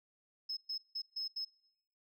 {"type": "tone bursts at uneven times", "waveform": "sine", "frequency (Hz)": 5180, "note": "E8", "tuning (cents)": -31, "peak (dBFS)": -35, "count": 5, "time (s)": [[0.49, 0.57], [0.69, 0.78], [0.95, 1.02], [1.16, 1.28], [1.36, 1.45]], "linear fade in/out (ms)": 10, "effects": ["noise-tail reverb RT60 0.9 s tail -25 dB re dry", "tanh soft clip ceiling -32 dBFS"]}